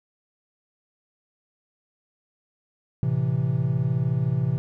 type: chord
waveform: triangle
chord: A minor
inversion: none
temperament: equal with one note detuned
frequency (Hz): 111.6 / 130.81 / 164.81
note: A2 / C3 / E3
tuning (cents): +25 / 0 / 0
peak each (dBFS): -26 / -21 / -25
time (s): 3.03-4.58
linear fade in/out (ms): 0
effects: none